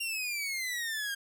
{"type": "exponential sweep", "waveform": "sawtooth", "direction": "down", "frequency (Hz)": [2794, 1597], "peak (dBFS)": -29, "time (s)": [0, 1.15], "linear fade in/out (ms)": 10, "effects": []}